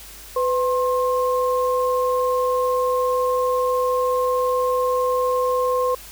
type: tone pair together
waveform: sine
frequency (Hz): 502 / 1064.4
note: B4 / C6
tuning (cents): +28 / +29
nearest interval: octave + minor second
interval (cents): 1301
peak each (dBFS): -19 / -22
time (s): 0.36-5.95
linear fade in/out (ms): 5
effects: added 50 Hz sine -45 dBFS peak until 6.11 s + white hiss -41 dBFS RMS until 6.11 s